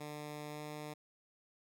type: tone with pitch glide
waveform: 10% pulse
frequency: 149.2 to 150.32 Hz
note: D3 to D3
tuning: +28 to +41 cents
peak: -35 dBFS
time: 0-0.94 s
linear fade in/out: 10 ms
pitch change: +13 cents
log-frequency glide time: 0.5-0.61 s
effects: none